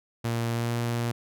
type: tone with pitch glide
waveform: sawtooth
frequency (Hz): 116.54 to 118.3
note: A#2 to A#2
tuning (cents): 0 to +26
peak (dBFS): -22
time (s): 0.24-1.12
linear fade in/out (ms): 10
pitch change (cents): +26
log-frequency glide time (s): 0.51-0.72
effects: none